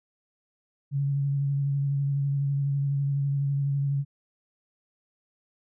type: tone with vibrato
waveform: sine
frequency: 140 Hz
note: C#3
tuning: 18 cents sharp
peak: -23 dBFS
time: 0.91-4.05 s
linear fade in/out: 50 ms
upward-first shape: sine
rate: 12 Hz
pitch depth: 21 cents each way
effects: none